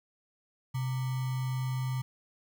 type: tone with sample-and-hold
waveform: sine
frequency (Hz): 128.9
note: C3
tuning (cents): -26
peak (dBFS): -29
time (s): 0.74-2.02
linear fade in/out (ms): 10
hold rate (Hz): 1050
effects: none

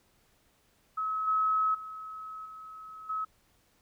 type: tone with level steps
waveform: sine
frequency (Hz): 1285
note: E6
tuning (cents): -45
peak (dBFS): -29 / -24 / -39 / -43 / -30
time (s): 0.97-3.25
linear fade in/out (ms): 10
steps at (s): 1.27 / 1.74 / 2.45 / 3.09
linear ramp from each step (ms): 10
effects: pink hiss -68 dBFS RMS until 3.81 s

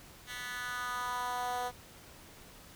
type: tone with high-pass filter sweep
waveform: 10% pulse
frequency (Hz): 246.9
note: B3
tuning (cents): 0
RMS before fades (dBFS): -37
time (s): 0.26-1.72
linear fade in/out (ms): 50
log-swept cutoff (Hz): 2200 to 600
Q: 2.8
effects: pink hiss -54 dBFS RMS until 2.75 s

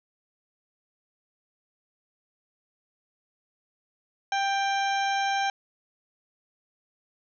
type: harmonic tone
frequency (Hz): 789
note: G5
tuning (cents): +11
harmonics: 1 / 2 / 3 / 4 / 5 / 7 / 8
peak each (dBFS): -25 / -31 / -35 / -37 / -39 / -42 / -43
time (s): 4.32-5.5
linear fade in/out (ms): 2
effects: none

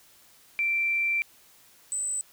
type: tone pair in turn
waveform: sine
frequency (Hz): 2349 / 8048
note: D7 / B8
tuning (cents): 0 / +32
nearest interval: octave + major sixth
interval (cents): 2132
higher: second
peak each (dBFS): -23 / -27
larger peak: first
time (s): 0.59-1.22 / 1.92-2.21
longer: first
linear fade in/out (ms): 0
effects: white hiss -57 dBFS RMS until 2.32 s

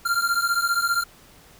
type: beating tone pair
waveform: square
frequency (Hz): 1381 / 1396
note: F6 / F6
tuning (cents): -20 / -1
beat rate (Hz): 15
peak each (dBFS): -24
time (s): 0.05-1.04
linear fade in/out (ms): 10
effects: pink hiss -51 dBFS RMS until 1.59 s

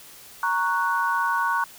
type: chord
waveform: sine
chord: F# major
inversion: first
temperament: equal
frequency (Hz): 932.3 / 1108.7 / 1480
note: A#5 / C#6 / F#6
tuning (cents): 0 / 0 / 0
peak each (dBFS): -25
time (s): 0.43-1.64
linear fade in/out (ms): 2
effects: white hiss -46 dBFS RMS until 1.78 s

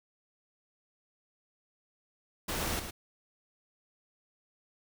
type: noise with echo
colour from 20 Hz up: pink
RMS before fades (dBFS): -34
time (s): 2.48-2.8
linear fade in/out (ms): 10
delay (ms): 110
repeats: 1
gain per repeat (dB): -7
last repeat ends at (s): 2.91
effects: none

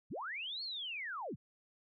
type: linear two-way sweep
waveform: sine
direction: up then down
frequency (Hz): 61.5 to 4435 to 61.5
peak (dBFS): -39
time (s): 0.1-1.36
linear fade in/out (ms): 20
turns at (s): 0.63
effects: none

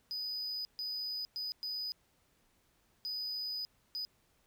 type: tone bursts at uneven times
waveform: triangle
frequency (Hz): 4978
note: D#8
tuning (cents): 0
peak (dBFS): -35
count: 6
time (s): 0.11-0.65 / 0.79-1.25 / 1.36-1.52 / 1.63-1.92 / 3.05-3.65 / 3.95-4.05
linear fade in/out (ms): 0
effects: pink hiss -72 dBFS RMS until 4.46 s

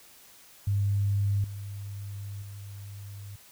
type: tone with level steps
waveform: sine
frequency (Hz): 100.5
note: G2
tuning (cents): +44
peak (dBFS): -23 / -35 / -39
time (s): 0.67-3.36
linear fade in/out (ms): 5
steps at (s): 1.44 / 2.42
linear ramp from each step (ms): 2
effects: white hiss -54 dBFS RMS until 3.51 s

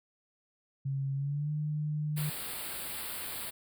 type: tone with pitch glide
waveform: sine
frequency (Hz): 136.8 to 150.91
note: C#3 to D3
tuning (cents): -23 to +47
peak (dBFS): -30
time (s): 0.85-2.3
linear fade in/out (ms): 10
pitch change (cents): +170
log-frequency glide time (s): 1.14-1.52
type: band-stop noise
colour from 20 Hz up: white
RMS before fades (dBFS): -39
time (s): 2.16-3.51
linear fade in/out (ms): 20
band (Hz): 4800 to 7900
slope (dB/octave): 96
effects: none

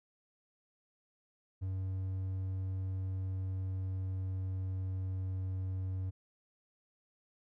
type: tone with pitch glide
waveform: triangle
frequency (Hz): 94.5 to 93.85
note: F#2 to F#2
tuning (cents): +37 to +25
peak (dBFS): -32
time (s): 1.61-6.11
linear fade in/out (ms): 20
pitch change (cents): -12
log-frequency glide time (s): 2.79-5.48
effects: none

